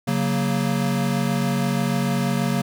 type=chord; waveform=square; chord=F# major; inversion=second; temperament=equal; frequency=138.59 / 185 / 233.1 Hz; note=C#3 / F#3 / A#3; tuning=0 / 0 / 0 cents; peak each=-25 / -25 / -25 dBFS; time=0.07-2.62 s; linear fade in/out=10 ms; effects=none